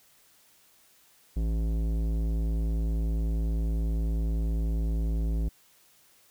sine tone with tanh clipping, 55 Hz, A1, in tune, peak -27 dBFS, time 1.36-5.49 s, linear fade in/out 10 ms, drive 15 dB, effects white hiss -61 dBFS RMS until 6.3 s

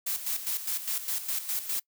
blue noise with tremolo, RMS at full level -30 dBFS, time 0.06-1.8 s, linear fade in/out 10 ms, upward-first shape square, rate 4.9 Hz, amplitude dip 65%, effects noise-tail reverb RT60 0.1 s tail -25 dB re dry

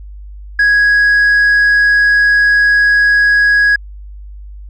sine tone, 1661.2 Hz, G#6, in tune, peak -4 dBFS, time 0.59-3.76 s, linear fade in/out 5 ms, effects tanh soft clip ceiling -6 dBFS + added 50 Hz sine -28 dBFS peak until 4.69 s

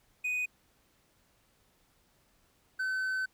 triangle tone pair in turn, 2489 / 1524.1 Hz, D#7 / G6, 0 / -49 cents, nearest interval minor sixth, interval 849 cents, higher first, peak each -28 dBFS, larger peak neither, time 0.24-0.46 / 2.79-3.26 s, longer second, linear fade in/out 10 ms, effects pink hiss -69 dBFS RMS until 3.33 s

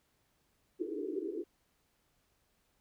pink band-pass noise, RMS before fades -38 dBFS, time 0.79-1.44 s, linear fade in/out 20 ms, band 300 to 440 Hz, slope 96 dB/octave, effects pink hiss -75 dBFS RMS until 2.8 s

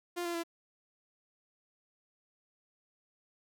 sawtooth tone with pitch steps, 350 / 343.4 / 336.9 Hz, F4 / F4 / E4, +4 / -29 / +38 cents, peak -30 dBFS, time 0.16-0.436 s, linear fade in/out 20 ms, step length 92 ms, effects none

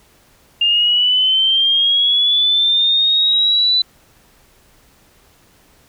sine linear sweep, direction up, 2802 to 4000 Hz, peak -11 dBFS, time 0.61-3.82 s, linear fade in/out 5 ms, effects pink hiss -52 dBFS RMS until 5.88 s

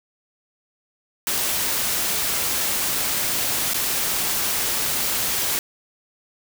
white noise with dropouts, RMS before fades -23 dBFS, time 1.27-5.59 s, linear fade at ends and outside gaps 1 ms, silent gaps 3.735-3.743 s, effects none

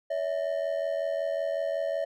triangle ring-modulated tone, 608 Hz, D#5, 40 cents flat, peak -22 dBFS, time 0.1-2.05 s, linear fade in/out 10 ms, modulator 42.7 Hz, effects none

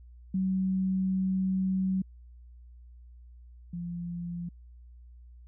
sine tone pair in turn, 188.7 / 173.06 Hz, F#3 / F3, +34 / -15 cents, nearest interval minor second, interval 149 cents, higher first, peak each -25 / -33 dBFS, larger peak first, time 0.34-2.02 / 3.73-4.49 s, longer first, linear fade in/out 5 ms, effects added 60 Hz sine -48 dBFS peak until 5.47 s

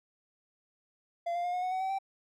triangle tone with pitch steps, 686 / 698.4 / 711 / 723.9 / 736.9 / 750.3 / 763.8 / 777.6 Hz, F5 / F5 / F5 / F#5 / F#5 / F#5 / G5 / G5, -31 / 0 / +31 / -38 / -7 / +24 / -45 / -14 cents, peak -28 dBFS, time 1.26-1.988 s, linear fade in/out 10 ms, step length 91 ms, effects none

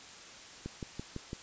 click train, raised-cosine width 3 ms, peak -25 dBFS, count 5, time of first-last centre 0.66-1.331 s, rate 5.96 Hz, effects white hiss -50 dBFS RMS until 1.42 s + resampled to 16000 Hz

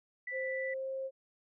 sine tone, 1975.5 Hz, B6, in tune, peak -37 dBFS, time 0.27-0.74 s, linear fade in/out 5 ms
sine tone with pitch glide, 523.3 to 532.4 Hz, C5 to C5, 0 to +30 cents, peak -35 dBFS, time 0.31-1.11 s, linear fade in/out 50 ms, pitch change +30 cents, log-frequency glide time 0.49-0.89 s
effects none

